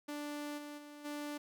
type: tone with level steps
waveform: sawtooth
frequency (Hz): 293.7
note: D4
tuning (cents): 0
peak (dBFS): -36 / -41 / -46 / -36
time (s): 0.08-1.38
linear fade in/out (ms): 10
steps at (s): 0.57 / 0.77 / 1.04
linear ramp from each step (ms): 20
effects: none